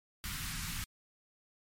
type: band-stop noise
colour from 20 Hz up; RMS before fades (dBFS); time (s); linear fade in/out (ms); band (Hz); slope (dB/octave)
pink; -39; 0.24-0.84; 0; 210 to 1200; 24
effects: MP3 64 kbps